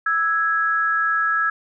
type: tone pair together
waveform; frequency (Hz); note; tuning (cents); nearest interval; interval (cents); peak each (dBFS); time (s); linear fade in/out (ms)
sine; 1318.5 / 1661.2; E6 / G#6; 0 / 0; major third; 400; -20; 0.06-1.5; 5
effects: none